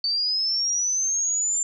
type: linear sweep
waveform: sine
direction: up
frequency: 4535 to 7290 Hz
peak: -21 dBFS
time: 0.04-1.63 s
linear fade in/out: 2 ms
effects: none